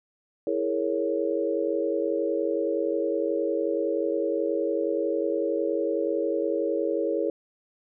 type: chord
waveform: sine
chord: A# half-diminished seventh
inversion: second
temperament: equal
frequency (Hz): 329.6 / 415.3 / 466.2 / 554.4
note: E4 / G#4 / A#4 / C#5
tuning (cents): 0 / 0 / 0 / 0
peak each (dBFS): -29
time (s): 0.47-7.3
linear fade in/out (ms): 2
effects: none